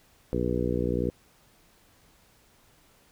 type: harmonic tone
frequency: 60.7 Hz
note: B1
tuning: 29 cents flat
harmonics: 1 / 2 / 3 / 4 / 5 / 6 / 7 / 8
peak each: -33 / -33 / -33 / -33 / -33 / -33 / -33 / -33 dBFS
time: 0.33-1.1 s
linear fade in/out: 0 ms
effects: pink hiss -61 dBFS RMS until 3.11 s